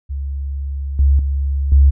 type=tone with level steps; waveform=sine; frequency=69.3 Hz; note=C#2; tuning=in tune; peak=-20 / -8 / -15 / -5 dBFS; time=0.09-1.91 s; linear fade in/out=20 ms; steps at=0.99 / 1.19 / 1.72 s; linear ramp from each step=2 ms; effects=tanh soft clip ceiling -1 dBFS